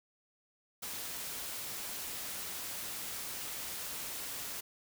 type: noise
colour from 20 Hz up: white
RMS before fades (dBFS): -41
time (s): 0.82-4.61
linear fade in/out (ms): 10
effects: none